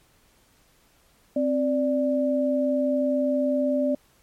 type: tone pair together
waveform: sine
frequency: 262.3 / 587.3 Hz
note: C4 / D5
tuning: +4 / 0 cents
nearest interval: octave + major second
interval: 1396 cents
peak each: -23 dBFS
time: 1.36-3.95 s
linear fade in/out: 5 ms
effects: pink hiss -61 dBFS RMS until 4.22 s + MP3 64 kbps